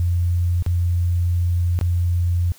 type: tone with dropouts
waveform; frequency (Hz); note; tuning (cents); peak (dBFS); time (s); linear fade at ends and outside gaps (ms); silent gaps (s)
sine; 87.31; F2; 0; -16; 0-2.52; 0; 0.624-0.663 / 1.79-1.812
effects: white hiss -49 dBFS RMS until 2.58 s